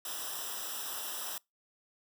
white noise with comb filter, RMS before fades -39 dBFS, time 0.05-1.38 s, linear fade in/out 2 ms, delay 0.45 ms, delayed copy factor -1, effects noise-tail reverb RT60 0.2 s tail -25 dB re dry

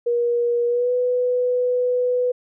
sine tone with pitch glide, 476.9 to 496 Hz, A#4 to B4, +39 to +7 cents, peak -17 dBFS, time 0.06-2.32 s, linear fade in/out 10 ms, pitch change +68 cents, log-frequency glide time 0.67-0.92 s, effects none

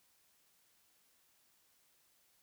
silence, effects white hiss -72 dBFS RMS until 2.42 s

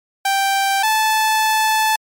sawtooth tone pair in turn, 784 / 872.4 Hz, G5 / A5, 0 / -15 cents, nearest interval major second, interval 185 cents, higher second, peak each -11 / -10 dBFS, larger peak second, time 0.25-0.83 / 0.83-1.96 s, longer second, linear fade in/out 5 ms, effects MP3 64 kbps

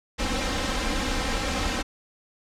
pink noise with comb filter, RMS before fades -26 dBFS, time 0.18-1.83 s, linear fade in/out 20 ms, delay 3.8 ms, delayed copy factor +0.8, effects low-pass 6000 Hz 12 dB/octave

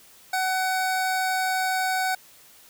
25% pulse tone, 751 Hz, F#5, 26 cents sharp, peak -19 dBFS, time 0.33-2.15 s, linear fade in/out 5 ms, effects white hiss -52 dBFS RMS until 2.69 s

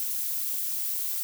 violet noise with amplitude modulation, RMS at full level -27 dBFS, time 0-1.23 s, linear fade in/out 0 ms, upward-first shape sine, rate 292 Hz, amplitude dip 65%, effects none

